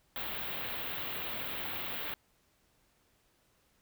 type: band-stop noise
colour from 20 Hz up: white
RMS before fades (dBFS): -38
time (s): 0.16-2.14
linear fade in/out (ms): 0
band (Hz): 3800 to 15000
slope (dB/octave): 48
effects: pink hiss -71 dBFS RMS until 3.81 s